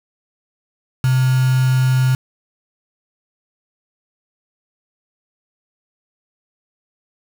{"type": "tone with quantisation", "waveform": "sine", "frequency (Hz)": 129.1, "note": "C3", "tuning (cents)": -23, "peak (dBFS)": -12, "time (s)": [1.04, 2.15], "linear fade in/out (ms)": 2, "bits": 4, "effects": []}